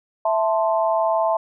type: chord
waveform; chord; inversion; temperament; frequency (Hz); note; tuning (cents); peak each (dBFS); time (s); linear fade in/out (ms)
sine; A minor; second; equal; 659.3 / 880 / 1046.5; E5 / A5 / C6; 0 / 0 / 0; -19 / -22 / -25; 0.25-1.37; 5
effects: none